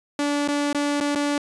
sawtooth tone with dropouts, 289.3 Hz, D4, 26 cents flat, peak -17 dBFS, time 0.19-1.38 s, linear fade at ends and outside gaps 2 ms, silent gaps 0.477-0.485 / 0.729-0.747 / 1.002-1.009 / 1.15-1.156 s, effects resampled to 22050 Hz

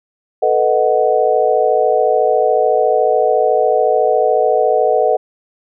sine chord, B dominant seventh, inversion third, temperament equal, 440 / 493.9 / 622.3 / 740 Hz, A4 / B4 / D#5 / F#5, 0 / 0 / 0 / 0 cents, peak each -16 dBFS, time 0.42-5.17 s, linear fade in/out 10 ms, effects none

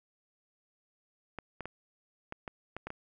clicks, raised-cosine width 0.5 ms, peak -24 dBFS, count 8, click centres 1.387 / 1.607 / 1.656 / 2.324 / 2.478 / 2.766 / 2.87 / 2.904 s, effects none

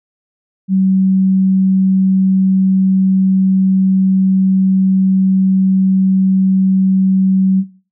sine tone, 190 Hz, F#3, 46 cents sharp, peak -9 dBFS, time 0.68-7.64 s, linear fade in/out 50 ms, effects noise-tail reverb RT60 0.4 s tail -17 dB re dry

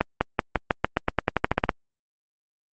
accelerating click train, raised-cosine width 0.5 ms, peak -4 dBFS, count 16, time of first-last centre 0.01-1.692 s, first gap 200 ms, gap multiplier 0.91, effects Opus 24 kbps

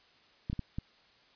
clicks, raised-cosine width 5 ms, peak -22 dBFS, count 4, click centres 0.499 / 0.53 / 0.593 / 0.785 s, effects white hiss -63 dBFS RMS until 1.35 s + resampled to 11025 Hz

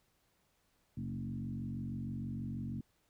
sine tone with frequency modulation, 174.61 Hz, F3, in tune, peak -37 dBFS, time 0.97-2.81 s, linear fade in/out 5 ms, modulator 46.3 Hz, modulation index 1.9, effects pink hiss -75 dBFS RMS until 3.09 s

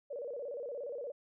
sine tone with vibrato, 523.3 Hz, C5, in tune, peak -38 dBFS, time 0.1-1.12 s, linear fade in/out 10 ms, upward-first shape square, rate 17 Hz, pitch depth 150 cents each way, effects none

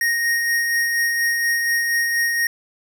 square tone with tremolo, 1864.7 Hz, A#6, in tune, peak -17 dBFS, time 0.01-2.47 s, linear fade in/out 2 ms, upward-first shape sine, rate 4.2 Hz, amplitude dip 30%, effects none

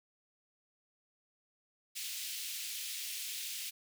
pink high-pass noise, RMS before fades -41 dBFS, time 1.95-3.71 s, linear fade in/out 20 ms, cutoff 2600 Hz, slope 24 dB/octave, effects none

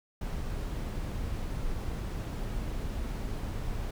brown noise, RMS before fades -34 dBFS, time 0.21-3.91 s, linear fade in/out 5 ms, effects none

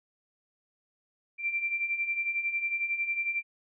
sine beating tone pair, 2349 / 2360 Hz, D7 / D7, 0 / +8 cents, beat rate 11 Hz, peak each -35 / -29 dBFS, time 1.38-3.43 s, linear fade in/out 50 ms, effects none

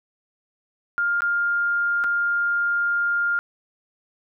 sine tone with dropouts, 1405 Hz, F6, 10 cents sharp, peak -19 dBFS, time 0.98-3.39 s, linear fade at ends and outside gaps 0 ms, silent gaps 1.206-1.22 / 2.039-2.043 s, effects none

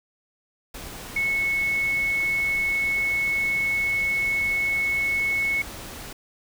sine tone in noise, 2200 Hz, C#7, 14 cents flat, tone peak -21 dBFS, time 1.16-5.62 s, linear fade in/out 5 ms, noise pink, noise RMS -38 dBFS, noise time 0.74-6.13 s, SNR +14 dB, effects none

